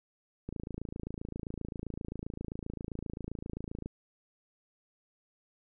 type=click train; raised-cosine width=3 ms; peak=-25 dBFS; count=94; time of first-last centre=0.49-3.86 s; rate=27.6 Hz; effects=none